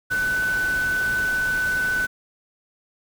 sine tone in noise, 1502 Hz, F#6, 26 cents sharp, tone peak -20 dBFS, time 0.1-2.07 s, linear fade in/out 20 ms, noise pink, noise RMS -34 dBFS, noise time 0.1-2.07 s, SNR +11 dB, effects none

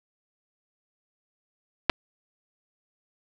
clicks, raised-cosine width 0.3 ms, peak -4 dBFS, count 2, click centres 1.896 / 1.899 s, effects none

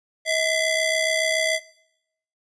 sawtooth ring-modulated tone, 1343 Hz, E6, 32 cents sharp, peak -13 dBFS, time 0.25-1.6 s, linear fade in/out 50 ms, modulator 705 Hz, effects noise-tail reverb RT60 0.8 s tail -20 dB re dry + resampled to 22050 Hz

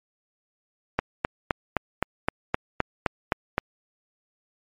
click train, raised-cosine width 0.5 ms, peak -6 dBFS, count 11, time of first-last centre 0.99-3.581 s, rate 3.86 Hz, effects MP3 64 kbps

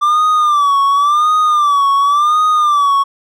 triangle tone with vibrato, 1174.7 Hz, D6, in tune, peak -7 dBFS, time 0.01-3.04 s, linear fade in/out 20 ms, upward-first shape sine, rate 0.92 Hz, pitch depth 99 cents each way, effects none

